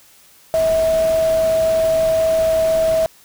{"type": "tone in noise", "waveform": "sine", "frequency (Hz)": 646, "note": "E5", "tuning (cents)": -35, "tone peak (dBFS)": -13, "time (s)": [0.54, 3.06], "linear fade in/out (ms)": 0, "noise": "pink", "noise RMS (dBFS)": -30, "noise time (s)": [0.54, 3.06], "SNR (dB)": 14, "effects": ["white hiss -49 dBFS RMS until 3.24 s"]}